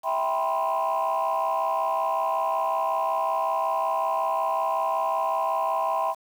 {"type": "chord", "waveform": "sine", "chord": "C major seventh", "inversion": "first", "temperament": "just", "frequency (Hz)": [654.1, 784.9, 981.1, 1046.5], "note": ["E5", "G5", "B5", "C6"], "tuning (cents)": [-14, 2, -12, 0], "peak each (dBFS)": -27, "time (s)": [0.03, 6.15], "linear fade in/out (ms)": 50, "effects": ["tanh soft clip ceiling -17 dBFS", "8-bit"]}